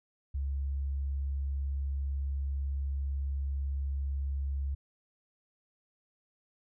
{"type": "tone", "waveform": "sine", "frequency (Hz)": 69, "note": "C#2", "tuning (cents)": -7, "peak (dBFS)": -30, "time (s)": [0.34, 4.75], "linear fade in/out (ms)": 10, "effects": []}